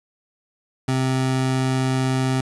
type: tone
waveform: 25% pulse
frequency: 130.81 Hz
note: C3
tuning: in tune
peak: -15 dBFS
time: 0.88-2.41 s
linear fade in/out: 5 ms
effects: resampled to 24000 Hz + 8-bit